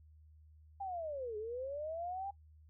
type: linear two-way sweep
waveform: sine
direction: down then up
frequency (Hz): 806 to 415.3 to 806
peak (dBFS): -38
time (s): 0.8-2.31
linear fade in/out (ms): 10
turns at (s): 1.37
effects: noise-tail reverb RT60 0.1 s tail -20 dB re dry + added 77 Hz sine -58 dBFS peak until 2.69 s